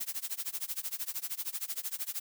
blue noise with tremolo, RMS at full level -34 dBFS, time 0-2.2 s, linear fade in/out 10 ms, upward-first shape sine, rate 13 Hz, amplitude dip 95%, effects none

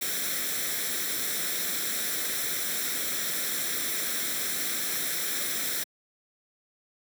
white noise with comb filter, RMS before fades -30 dBFS, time 0.01-5.84 s, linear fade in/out 10 ms, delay 0.53 ms, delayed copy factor +0.65, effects high-pass 200 Hz 12 dB/octave

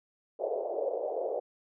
white band-pass noise, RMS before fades -33 dBFS, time 0.39-1.4 s, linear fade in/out 10 ms, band 410 to 660 Hz, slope 48 dB/octave, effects none

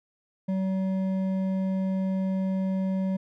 triangle tone with hard clipping, 189.9 Hz, F#3, 45 cents sharp, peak -26 dBFS, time 0.48-3.17 s, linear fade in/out 10 ms, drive 11 dB, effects none

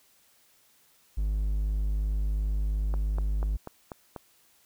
triangle tone, 51.4 Hz, G#1, 17 cents flat, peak -23 dBFS, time 1.17-3.57 s, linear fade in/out 10 ms
click train, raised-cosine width 1 ms, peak -23 dBFS, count 6, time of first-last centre 2.94-4.162 s, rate 4.09 Hz
effects white hiss -63 dBFS RMS until 4.65 s

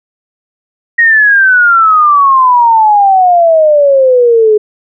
sine exponential sweep, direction down, 1888 to 418.5 Hz, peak -3 dBFS, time 0.98-4.58 s, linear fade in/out 10 ms, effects none

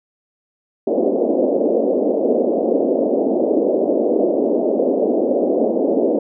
white band-pass noise, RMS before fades -17 dBFS, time 0.87-6.19 s, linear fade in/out 5 ms, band 230 to 610 Hz, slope 48 dB/octave, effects none

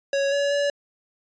square tone with pitch steps, 555 / 567 / 572 Hz, C#5 / C#5 / D5, +2 / +39 / -46 cents, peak -21 dBFS, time 0.13-0.7 s, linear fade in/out 2 ms, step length 190 ms, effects resampled to 16000 Hz

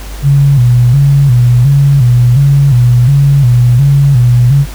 sine tone with vibrato, 130.81 Hz, C3, in tune, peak -3 dBFS, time 0.22-4.66 s, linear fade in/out 50 ms, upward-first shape square, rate 1.4 Hz, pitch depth 120 cents each way, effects added 50 Hz sine -21 dBFS peak until 4.74 s + pink hiss -30 dBFS RMS until 4.74 s

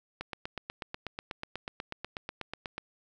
click train, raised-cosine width 0.3 ms, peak -20 dBFS, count 22, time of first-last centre 0.21-2.78 s, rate 8.17 Hz, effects none

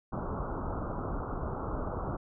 pink low-pass noise, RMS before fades -35 dBFS, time 0.12-2.17 s, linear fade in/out 10 ms, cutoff 1400 Hz, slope 96 dB/octave, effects none

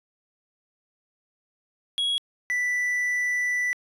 triangle tone pair in turn, 3322 / 1975.3 Hz, G#7 / B6, 0 / 0 cents, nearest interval major sixth, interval 900 cents, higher first, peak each -21 dBFS, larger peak neither, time 1.98-2.18 / 2.5-3.73 s, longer second, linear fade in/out 0 ms, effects resampled to 32000 Hz

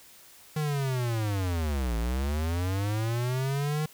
square linear two-way sweep, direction down then up, 155.56 to 55 to 155.56 Hz, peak -27 dBFS, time 0.56-3.86 s, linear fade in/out 5 ms, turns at 1.97 s, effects white hiss -53 dBFS RMS until 3.93 s

